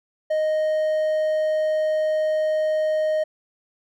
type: tone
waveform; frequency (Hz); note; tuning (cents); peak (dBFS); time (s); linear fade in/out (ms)
triangle; 621; D#5; -3; -17; 0.3-3.24; 10
effects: none